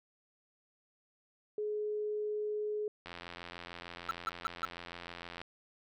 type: tone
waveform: sine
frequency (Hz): 422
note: G#4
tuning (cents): +28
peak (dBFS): -33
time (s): 1.58-2.88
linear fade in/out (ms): 2
type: click train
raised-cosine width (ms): 0.3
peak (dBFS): -28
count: 205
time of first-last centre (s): 3.06-5.416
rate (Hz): 86.6
type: tone bursts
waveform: triangle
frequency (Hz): 1333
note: E6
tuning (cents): +19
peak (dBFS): -28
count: 4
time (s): 4.09-4.65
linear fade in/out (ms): 0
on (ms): 20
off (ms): 160
effects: none

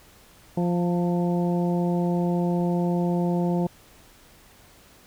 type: harmonic tone with a mistuned harmonic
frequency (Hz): 174.61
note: F3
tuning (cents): 0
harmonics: 1 / 2 / 3 / 4 / 5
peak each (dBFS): -22 / -28 / -32 / -34 / -36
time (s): 0.57-3.67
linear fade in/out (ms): 5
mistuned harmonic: 5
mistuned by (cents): +29
effects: pink hiss -53 dBFS RMS until 5.06 s

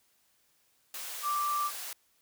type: high-pass noise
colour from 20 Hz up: white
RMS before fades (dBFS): -40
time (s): 0.94-1.93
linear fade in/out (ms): 2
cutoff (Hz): 600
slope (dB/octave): 12
type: tone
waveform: sine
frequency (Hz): 1174.7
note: D6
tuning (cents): 0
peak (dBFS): -28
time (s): 1.22-1.71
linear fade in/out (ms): 50
effects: white hiss -70 dBFS RMS until 2.21 s

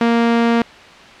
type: tone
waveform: sawtooth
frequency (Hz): 233.1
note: A#3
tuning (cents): 0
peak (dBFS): -8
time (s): 0.01-0.62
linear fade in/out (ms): 2
effects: white hiss -39 dBFS RMS until 1.2 s + low-pass 3000 Hz 12 dB/octave

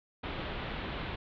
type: low-pass noise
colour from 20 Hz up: pink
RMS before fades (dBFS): -38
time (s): 0.23-1.16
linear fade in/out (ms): 10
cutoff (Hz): 3800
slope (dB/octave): 48
effects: none

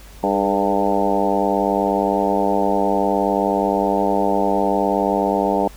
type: harmonic tone with a mistuned harmonic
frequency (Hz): 99.4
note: G2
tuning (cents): +25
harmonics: 2 / 3 / 4 / 5 / 6 / 7 / 8 / 9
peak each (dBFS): -24 / -24 / -24 / -24 / -24 / -24 / -24 / -24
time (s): 0.23-5.68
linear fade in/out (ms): 5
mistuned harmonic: 4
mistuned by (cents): +48
effects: added 50 Hz sine -39 dBFS peak until 5.76 s + pink hiss -45 dBFS RMS until 5.76 s

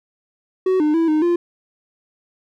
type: tone with pitch steps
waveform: triangle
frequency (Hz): 374.3 / 302.3 / 329.5 / 308 / 346.8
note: F#4 / D#4 / E4 / D#4 / F4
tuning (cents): +20 / -50 / -1 / -17 / -12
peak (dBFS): -12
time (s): 0.66-1.36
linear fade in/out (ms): 5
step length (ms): 140
effects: none

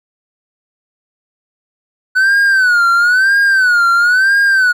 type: tone with vibrato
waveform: triangle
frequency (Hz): 1494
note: F#6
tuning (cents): +16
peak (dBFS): -6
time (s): 2.15-4.73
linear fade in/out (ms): 20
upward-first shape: sine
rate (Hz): 1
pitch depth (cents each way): 140
effects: none

